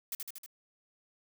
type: noise with echo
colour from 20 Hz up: blue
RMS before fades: -36 dBFS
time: 0.12-0.15 s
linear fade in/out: 2 ms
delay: 78 ms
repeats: 4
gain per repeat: -3 dB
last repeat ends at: 0.462 s
effects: none